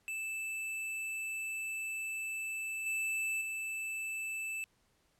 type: tone with level steps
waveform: square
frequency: 2637 Hz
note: E7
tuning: in tune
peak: -37 / -33 / -37 dBFS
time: 0.08-4.64 s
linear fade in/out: 0 ms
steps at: 2.86 / 3.41 s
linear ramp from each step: 5 ms
effects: pink hiss -73 dBFS RMS until 5.19 s + low-pass 12000 Hz 12 dB/octave